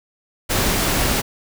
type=noise; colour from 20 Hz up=pink; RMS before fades=-19 dBFS; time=0.49-1.22 s; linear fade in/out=20 ms; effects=none